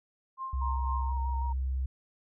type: tone with tremolo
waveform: sine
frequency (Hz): 1057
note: C6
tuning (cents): +17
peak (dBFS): -33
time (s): 0.37-1.13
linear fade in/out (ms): 50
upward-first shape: sine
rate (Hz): 4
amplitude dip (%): 70
type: tone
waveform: sine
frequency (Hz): 65.41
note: C2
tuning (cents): 0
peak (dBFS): -28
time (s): 0.53-1.86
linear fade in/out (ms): 5
type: tone with vibrato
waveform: sine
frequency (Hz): 935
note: A#5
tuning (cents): +5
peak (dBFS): -36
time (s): 0.61-1.53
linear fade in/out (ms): 10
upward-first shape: square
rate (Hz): 6.2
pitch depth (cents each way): 19
effects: none